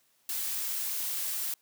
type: noise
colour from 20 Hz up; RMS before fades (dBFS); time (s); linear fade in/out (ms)
blue; -33; 0.29-1.54; 2
effects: white hiss -69 dBFS RMS until 1.61 s + high-pass 100 Hz 12 dB/octave